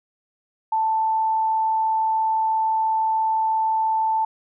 sine tone, 883 Hz, A5, 6 cents sharp, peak -18 dBFS, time 0.72-4.25 s, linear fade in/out 5 ms, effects none

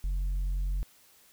sine tone with tanh clipping, 45.65 Hz, F#1, 23 cents flat, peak -28 dBFS, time 0.04-0.83 s, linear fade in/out 0 ms, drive 3 dB, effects white hiss -60 dBFS RMS until 1.32 s

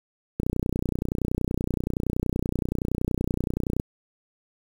click train, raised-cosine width 3 ms, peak -12 dBFS, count 105, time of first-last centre 0.4-3.799 s, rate 30.6 Hz, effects 7-bit

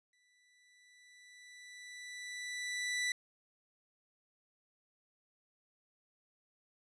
sawtooth tone with exponential growth, 1975.5 Hz, B6, in tune, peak -28 dBFS, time 0.13-3.12 s, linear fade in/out 2 ms, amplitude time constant 650 ms, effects resampled to 22050 Hz

